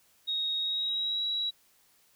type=tone with pitch glide; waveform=sine; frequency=3758 to 3888 Hz; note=A#7 to B7; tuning=+13 to -28 cents; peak=-28 dBFS; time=0.27-1.51 s; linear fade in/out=20 ms; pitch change=+59 cents; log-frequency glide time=0.58-1.24 s; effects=white hiss -65 dBFS RMS until 2.15 s